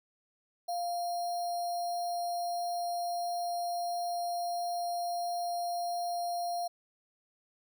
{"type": "tone with sample-and-hold", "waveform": "sine", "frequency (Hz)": 698.5, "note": "F5", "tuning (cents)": 0, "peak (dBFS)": -31, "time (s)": [0.68, 6.68], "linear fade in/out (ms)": 10, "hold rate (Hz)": 4900, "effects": []}